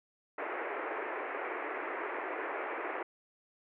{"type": "band-pass noise", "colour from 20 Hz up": "pink", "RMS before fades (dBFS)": -38, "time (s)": [0.38, 3.03], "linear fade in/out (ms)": 5, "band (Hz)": [330, 2300], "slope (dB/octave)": 48, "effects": []}